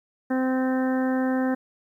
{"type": "harmonic tone", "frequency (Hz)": 259.1, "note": "C4", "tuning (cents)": -17, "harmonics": [1, 2, 3, 4, 5, 6, 7], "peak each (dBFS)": [-22, -29, -33, -39, -41, -37, -38], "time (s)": [0.3, 1.55], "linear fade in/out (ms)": 10, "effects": ["10-bit"]}